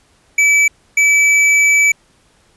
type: tone bursts at uneven times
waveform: square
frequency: 2302 Hz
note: D7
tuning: 35 cents flat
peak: -9 dBFS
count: 2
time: 0.38-0.68 / 0.97-1.92 s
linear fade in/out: 5 ms
effects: pink hiss -54 dBFS RMS until 2.56 s + resampled to 24000 Hz